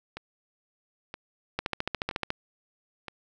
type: two click trains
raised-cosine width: 0.3 ms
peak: -21 / -12 dBFS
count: 4 / 11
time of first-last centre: 0.17-3.083 / 1.59-2.304 s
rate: 1.03 / 14 Hz
effects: none